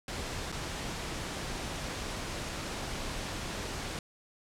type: noise with dropouts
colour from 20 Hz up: pink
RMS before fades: -37 dBFS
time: 0.08-3.99 s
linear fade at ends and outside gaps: 2 ms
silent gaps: 0.519-0.524 s
effects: low-pass 8000 Hz 12 dB/octave